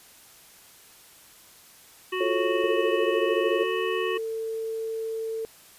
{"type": "harmonic tone", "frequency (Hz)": 370, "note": "F#4", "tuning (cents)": 0, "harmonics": [1, 3, 5, 7, 8], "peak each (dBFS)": [-28, -33, -35, -36, -37], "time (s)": [2.12, 4.18], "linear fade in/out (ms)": 10}
{"type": "chord", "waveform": "sine", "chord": "F augmented", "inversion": "none", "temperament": "just", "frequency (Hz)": [349.2, 436.5, 545.7], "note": ["F4", "A4", "C#5"], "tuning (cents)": [0, -14, -27], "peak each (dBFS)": -28, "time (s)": [2.2, 3.64], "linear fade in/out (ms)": 10}
{"type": "tone with pitch glide", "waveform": "sine", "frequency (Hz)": [450, 446.9], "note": ["A4", "A4"], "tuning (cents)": [39, 27], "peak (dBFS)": -28, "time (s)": [2.64, 5.45], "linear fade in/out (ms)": 0, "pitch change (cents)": -12, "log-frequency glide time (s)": [3.34, 4.4]}
{"effects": ["white hiss -52 dBFS RMS until 5.78 s", "resampled to 32000 Hz"]}